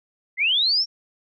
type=linear sweep; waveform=sine; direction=up; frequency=1975.5 to 5588 Hz; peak=-17 dBFS; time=0.37-0.86 s; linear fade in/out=50 ms; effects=none